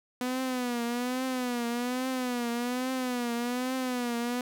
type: tone with vibrato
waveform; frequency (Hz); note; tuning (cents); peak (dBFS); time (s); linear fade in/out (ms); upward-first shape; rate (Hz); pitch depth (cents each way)
sawtooth; 247.5; B3; +4; -25; 0.21-4.41; 2; triangle; 1.2; 98
effects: none